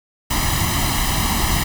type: noise with comb filter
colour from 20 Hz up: pink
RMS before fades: -19 dBFS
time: 0.3-1.64 s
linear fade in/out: 10 ms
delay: 1 ms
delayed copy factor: +0.75
effects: none